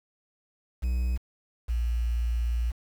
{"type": "tone pair in turn", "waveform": ["triangle", "sine"], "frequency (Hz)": [61.7, 58.43], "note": ["B1", "A#1"], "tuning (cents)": [-1, 5], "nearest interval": "minor second", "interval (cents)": 94, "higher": "first", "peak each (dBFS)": [-22, -24], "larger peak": "first", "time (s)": [[0.82, 1.18], [1.68, 2.72]], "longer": "second", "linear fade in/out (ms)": 20, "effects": ["8-bit"]}